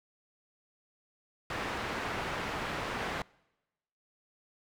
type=low-pass noise; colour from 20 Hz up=white; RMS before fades=-36 dBFS; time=1.5-3.22 s; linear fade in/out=2 ms; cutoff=1700 Hz; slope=12 dB/octave; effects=noise-tail reverb RT60 1.0 s tail -25 dB re dry